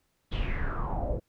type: noise with low-pass filter sweep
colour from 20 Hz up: brown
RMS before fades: -30 dBFS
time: 0.31-1.2 s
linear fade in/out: 20 ms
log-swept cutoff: 3500 to 480 Hz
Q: 6.5
effects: pink hiss -74 dBFS RMS until 1.28 s